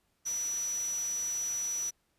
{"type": "tone in noise", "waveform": "sine", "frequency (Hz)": 5900, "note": "F#8", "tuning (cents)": -6, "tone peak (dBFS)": -31, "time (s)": [0.25, 1.91], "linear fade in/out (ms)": 20, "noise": "white", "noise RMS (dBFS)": -45, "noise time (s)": [0.25, 1.91], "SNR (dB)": 11, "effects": ["pink hiss -75 dBFS RMS until 2.18 s", "resampled to 32000 Hz"]}